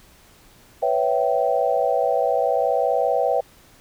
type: chord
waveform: sine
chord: C# half-diminished seventh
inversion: third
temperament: equal with one note detuned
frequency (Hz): 493.9 / 554.4 / 659.3 / 774.1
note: B4 / C#5 / E5 / G5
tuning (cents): 0 / 0 / 0 / -22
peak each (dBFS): -23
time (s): 0.82-3.41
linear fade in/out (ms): 10
effects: pink hiss -52 dBFS RMS until 3.8 s